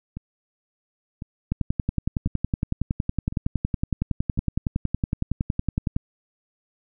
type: two click trains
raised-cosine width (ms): 5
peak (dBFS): -10 / -20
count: 49 / 5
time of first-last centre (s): 1.52-5.964 / 0.17-4.376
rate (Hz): 10.8 / 0.951
effects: none